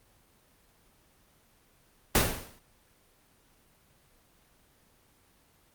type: noise with exponential decay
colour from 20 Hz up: pink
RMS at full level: -19 dBFS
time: 2.15-2.59 s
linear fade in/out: 2 ms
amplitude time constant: 94 ms
effects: pink hiss -64 dBFS RMS until 5.74 s + Opus 24 kbps